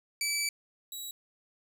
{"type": "tone pair in turn", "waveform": "15% pulse", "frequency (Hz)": [2307, 3880], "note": ["D7", "B7"], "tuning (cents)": [-31, -31], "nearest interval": "major sixth", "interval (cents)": 900, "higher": "second", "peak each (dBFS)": [-22, -31], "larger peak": "first", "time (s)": [[0.21, 0.49], [0.92, 1.11]], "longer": "first", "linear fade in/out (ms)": 2, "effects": []}